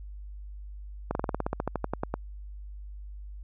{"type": "slowing click train", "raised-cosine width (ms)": 1, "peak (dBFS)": -14, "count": 16, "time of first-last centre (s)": [1.11, 2.14], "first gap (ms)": 41, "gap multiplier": 1.07, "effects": ["added 50 Hz sine -39 dBFS peak until 3.43 s"]}